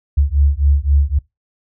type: beating tone pair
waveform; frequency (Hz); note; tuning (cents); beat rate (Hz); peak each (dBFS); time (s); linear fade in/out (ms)
sine; 69.3 / 73.1; C#2 / D2; 0 / -7; 3.8; -14; 0.17-1.19; 10
effects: noise-tail reverb RT60 0.2 s tail -23 dB re dry